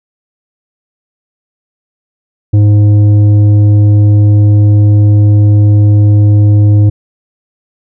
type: tone with tanh clipping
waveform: triangle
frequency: 103.83 Hz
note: G#2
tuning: in tune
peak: -4 dBFS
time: 2.53-6.9 s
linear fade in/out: 10 ms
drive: 12 dB
effects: none